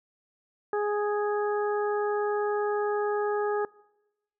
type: harmonic tone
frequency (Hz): 415.3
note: G#4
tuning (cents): 0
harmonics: 1 / 2 / 3 / 4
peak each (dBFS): -26 / -32 / -36 / -38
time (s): 0.73-3.65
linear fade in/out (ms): 2
effects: noise-tail reverb RT60 1.0 s tail -24 dB re dry